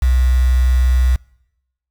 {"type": "tone with quantisation", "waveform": "sine", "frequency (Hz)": 62.9, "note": "B1", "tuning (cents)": 32, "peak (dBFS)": -10, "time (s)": [0.02, 1.16], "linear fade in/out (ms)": 5, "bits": 5, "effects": ["noise-tail reverb RT60 0.9 s tail -26 dB re dry"]}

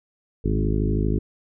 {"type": "harmonic tone with a mistuned harmonic", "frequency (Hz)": 52.7, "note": "G#1", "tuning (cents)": 26, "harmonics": [1, 2, 3, 4, 5, 6, 7, 8], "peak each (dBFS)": [-23, -26, -28, -29, -30, -31, -31, -32], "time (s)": [0.44, 1.19], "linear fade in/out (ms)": 10, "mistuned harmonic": 3, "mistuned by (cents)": -35, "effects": []}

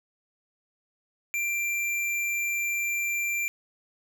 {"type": "tone with hard clipping", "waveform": "sine", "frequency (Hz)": 2363, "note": "D7", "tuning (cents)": 10, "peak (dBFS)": -27, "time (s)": [1.34, 3.48], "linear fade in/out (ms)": 0, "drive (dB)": 18, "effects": []}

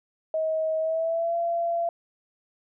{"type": "tone with pitch glide", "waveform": "sine", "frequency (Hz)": [635, 680.6], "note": ["D#5", "F5"], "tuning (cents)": [35, -45], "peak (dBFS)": -23, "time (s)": [0.34, 1.89], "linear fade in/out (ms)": 2, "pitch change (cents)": 120, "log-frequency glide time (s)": [0.79, 1.36], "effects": []}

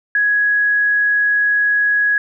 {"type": "tone", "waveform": "sine", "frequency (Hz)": 1669, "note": "G#6", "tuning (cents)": 8, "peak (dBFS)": -12, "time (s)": [0.15, 2.18], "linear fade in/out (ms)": 2, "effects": []}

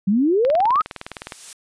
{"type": "exponential sweep", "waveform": "sine", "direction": "up", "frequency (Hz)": [185, 1318.5], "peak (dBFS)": -14, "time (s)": [0.07, 0.82], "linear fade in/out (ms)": 10}
{"type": "click train", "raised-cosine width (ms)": 0.3, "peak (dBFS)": -14, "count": 18, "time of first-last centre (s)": [0.45, 1.322], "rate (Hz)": 19.5}
{"type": "noise with exponential growth", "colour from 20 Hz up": "blue", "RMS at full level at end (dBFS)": -32, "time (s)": [0.61, 1.53], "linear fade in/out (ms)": 2, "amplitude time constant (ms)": 200}
{"effects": ["resampled to 22050 Hz"]}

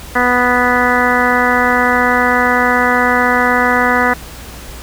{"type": "harmonic tone", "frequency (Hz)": 246.9, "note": "B3", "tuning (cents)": 0, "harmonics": [1, 2, 3, 4, 5, 6, 7, 8], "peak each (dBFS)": [-18, -18, -18, -18, -18, -18, -18, -18], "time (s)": [0.15, 4.14], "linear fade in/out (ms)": 10, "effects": ["added 60 Hz sine -33 dBFS peak until 4.82 s", "pink hiss -33 dBFS RMS until 4.82 s"]}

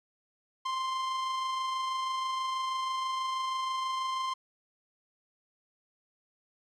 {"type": "tone with amplitude modulation", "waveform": "45% pulse", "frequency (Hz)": 1046.5, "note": "C6", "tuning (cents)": 0, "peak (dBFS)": -29, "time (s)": [0.65, 4.34], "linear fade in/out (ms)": 10, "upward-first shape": "sine", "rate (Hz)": 26.2, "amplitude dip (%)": 25, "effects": ["low-pass 5000 Hz 12 dB/octave", "11-bit"]}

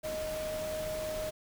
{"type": "tone in noise", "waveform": "sine", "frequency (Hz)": 622.3, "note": "D#5", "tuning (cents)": 0, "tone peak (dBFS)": -34, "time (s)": [0.03, 1.31], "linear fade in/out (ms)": 20, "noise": "pink", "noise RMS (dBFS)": -42, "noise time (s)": [0.03, 1.31], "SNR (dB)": 5, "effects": []}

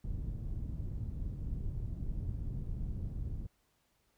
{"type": "low-pass noise", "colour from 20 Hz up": "pink", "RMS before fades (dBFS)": -38, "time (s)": [0.04, 3.47], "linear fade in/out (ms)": 2, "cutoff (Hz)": 130, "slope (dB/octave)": 12, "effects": ["pink hiss -75 dBFS RMS until 4.17 s"]}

